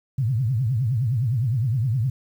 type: tone with vibrato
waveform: sine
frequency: 120.8 Hz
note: B2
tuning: 38 cents flat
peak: -19 dBFS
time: 0.18-2.1 s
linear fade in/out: 5 ms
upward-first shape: triangle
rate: 9.7 Hz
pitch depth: 290 cents each way
effects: 9-bit